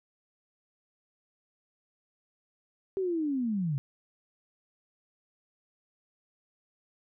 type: linear sweep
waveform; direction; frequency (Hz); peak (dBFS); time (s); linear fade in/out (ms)
sine; down; 392 to 130.81; -27; 2.97-3.78; 0
effects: none